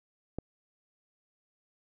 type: click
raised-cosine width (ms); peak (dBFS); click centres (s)
2; -21; 0.386
effects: none